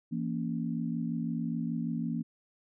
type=chord; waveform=sine; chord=A# diminished; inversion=second; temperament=just; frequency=167.82 / 233.1 / 279.7 Hz; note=E3 / A#3 / C#4; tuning=+31 / 0 / +16 cents; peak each=-34 / -33 / -38 dBFS; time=0.11-2.23 s; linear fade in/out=20 ms; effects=none